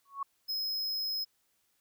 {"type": "tone with exponential growth", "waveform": "sine", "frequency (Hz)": 1108.7, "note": "C#6", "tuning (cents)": 0, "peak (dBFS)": -29, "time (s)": [0.05, 0.23], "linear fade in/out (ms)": 5, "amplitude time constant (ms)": 38}
{"type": "tone", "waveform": "square", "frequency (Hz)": 5120, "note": "D#8", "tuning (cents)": 49, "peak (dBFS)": -32, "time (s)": [0.48, 1.25], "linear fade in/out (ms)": 20}
{"effects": ["white hiss -74 dBFS RMS until 1.8 s"]}